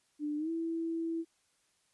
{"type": "tone with pitch glide", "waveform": "sine", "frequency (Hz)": [297.1, 329.7], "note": ["D4", "E4"], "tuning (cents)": [20, 0], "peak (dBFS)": -32, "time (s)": [0.19, 1.25], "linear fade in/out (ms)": 50, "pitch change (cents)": 180, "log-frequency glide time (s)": [0.37, 0.5], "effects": ["white hiss -73 dBFS RMS until 1.93 s", "resampled to 24000 Hz"]}